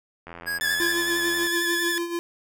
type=click train; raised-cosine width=0.5 ms; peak=-24 dBFS; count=103; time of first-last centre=0.27-1.467 s; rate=85.2 Hz
type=tone bursts; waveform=square; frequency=1649 Hz; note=G#6; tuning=13 cents flat; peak=-26 dBFS; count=3; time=0.46-0.934 s; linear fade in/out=20 ms; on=130 ms; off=42 ms
type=tone with vibrato; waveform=sawtooth; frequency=1726 Hz; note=A6; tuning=34 cents flat; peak=-20 dBFS; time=0.61-1.98 s; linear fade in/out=0 ms; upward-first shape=sine; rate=11 Hz; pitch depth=31 cents each way
type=tone with tremolo; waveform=square; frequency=342.6 Hz; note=F4; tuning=33 cents flat; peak=-25 dBFS; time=0.8-2.19 s; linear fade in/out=0 ms; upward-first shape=sine; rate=6.8 Hz; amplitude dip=60%
effects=none